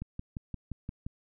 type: click train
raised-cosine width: 5 ms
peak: -24 dBFS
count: 7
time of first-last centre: 0.02-1.065 s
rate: 5.74 Hz
effects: none